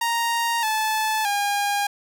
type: tone with pitch steps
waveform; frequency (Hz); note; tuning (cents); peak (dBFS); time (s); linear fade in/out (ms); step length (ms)
sawtooth; 932.3 / 869.9 / 811.6; A#5 / A5 / G#5; 0 / -20 / -40; -17; 0.01-1.87; 5; 620
effects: none